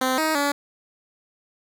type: tone with pitch steps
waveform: 10% pulse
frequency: 258.6 / 314.6 / 285.6 Hz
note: C4 / D#4 / D4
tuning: -20 / +19 / -48 cents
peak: -12 dBFS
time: 0.01-0.52 s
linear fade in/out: 5 ms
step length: 170 ms
effects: none